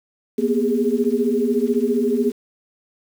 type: tone cluster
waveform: sine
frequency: 233.7 / 249.5 / 403.9 / 418.2 Hz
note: A#3 / B3 / G#4 / G#4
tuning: +5 / +18 / -48 / +12 cents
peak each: -22 dBFS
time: 0.38-2.32 s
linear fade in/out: 10 ms
effects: 7-bit